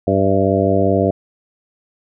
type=harmonic tone with a mistuned harmonic; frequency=98 Hz; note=G2; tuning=in tune; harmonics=1 / 2 / 3 / 4 / 5 / 6 / 7; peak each=-20 / -20 / -20 / -20 / -20 / -20 / -20 dBFS; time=0.07-1.11 s; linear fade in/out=5 ms; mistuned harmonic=7; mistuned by=-33 cents; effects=none

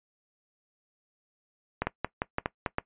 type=clicks; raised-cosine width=0.5 ms; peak=-12 dBFS; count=8; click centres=1.82 / 1.87 / 2.046 / 2.219 / 2.384 / 2.459 / 2.662 / 2.784 s; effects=noise-tail reverb RT60 0.1 s tail -20 dB re dry + resampled to 8000 Hz

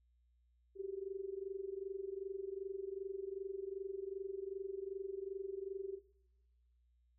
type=tone with amplitude modulation; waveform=sine; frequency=388.4 Hz; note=G4; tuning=16 cents flat; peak=-37 dBFS; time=0.75-6 s; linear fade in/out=50 ms; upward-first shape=sine; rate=22.6 Hz; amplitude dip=85%; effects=noise-tail reverb RT60 1.0 s tail -20 dB re dry + added 60 Hz sine -70 dBFS peak until 7.18 s

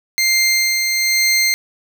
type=tone with tremolo; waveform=20% pulse; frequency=2100 Hz; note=C7; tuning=6 cents sharp; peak=-7 dBFS; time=0.18-1.54 s; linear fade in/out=0 ms; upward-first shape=sine; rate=1.1 Hz; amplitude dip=35%; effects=none

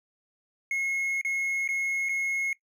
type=tone with dropouts; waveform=triangle; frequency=2168 Hz; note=C#7; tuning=39 cents flat; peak=-24 dBFS; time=0.71-2.53 s; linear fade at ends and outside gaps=2 ms; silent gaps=1.213-1.248 / 1.677-1.688 / 2.088-2.092 s; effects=noise-tail reverb RT60 0.1 s tail -19 dB re dry

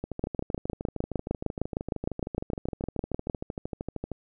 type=two click trains; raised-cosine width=2 ms; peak=-19 / -13 dBFS; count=54 / 21; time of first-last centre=0.04-4.117 / 0.24-3.298 s; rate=13 / 6.54 Hz; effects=none

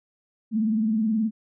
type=tone with vibrato; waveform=sine; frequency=218.9 Hz; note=A3; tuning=9 cents flat; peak=-20 dBFS; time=0.51-1.31 s; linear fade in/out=50 ms; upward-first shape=sine; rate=19 Hz; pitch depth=81 cents each way; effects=none

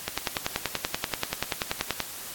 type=click train; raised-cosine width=0.2 ms; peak=-8 dBFS; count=21; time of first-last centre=0.08-2.003 s; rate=10.4 Hz; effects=white hiss -39 dBFS RMS until 2.34 s + AAC 64 kbps

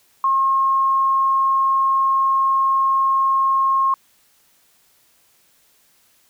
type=tone; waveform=sine; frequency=1076 Hz; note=C6; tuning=48 cents sharp; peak=-14 dBFS; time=0.24-3.94 s; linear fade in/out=2 ms; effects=white hiss -58 dBFS RMS until 6.29 s

